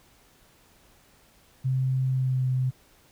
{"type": "tone with pitch glide", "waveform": "sine", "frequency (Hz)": [130.81, 128.86], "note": ["C3", "C3"], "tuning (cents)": [0, -26], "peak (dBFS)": -22, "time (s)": [1.64, 2.71], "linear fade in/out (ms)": 20, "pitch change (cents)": -26, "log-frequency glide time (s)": [2.1, 2.45], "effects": ["pink hiss -59 dBFS RMS until 3.11 s"]}